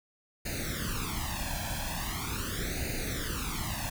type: noise with flanger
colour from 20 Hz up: pink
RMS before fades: -34 dBFS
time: 0.45-3.9 s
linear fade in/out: 10 ms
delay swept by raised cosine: 0.45 to 1.23 ms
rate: 0.41 Hz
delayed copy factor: +0.95
effects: none